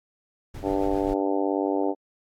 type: noise with tremolo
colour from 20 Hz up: brown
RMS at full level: -34 dBFS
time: 0.54-1.14 s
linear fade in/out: 5 ms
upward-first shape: sine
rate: 7.6 Hz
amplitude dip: 35%
type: harmonic tone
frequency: 98 Hz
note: G2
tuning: in tune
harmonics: 3 / 4 / 5 / 6 / 7 / 8 / 9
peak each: -26 / -28 / -30 / -32 / -33 / -34 / -35 dBFS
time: 0.62-1.95 s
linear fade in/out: 50 ms
effects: AAC 64 kbps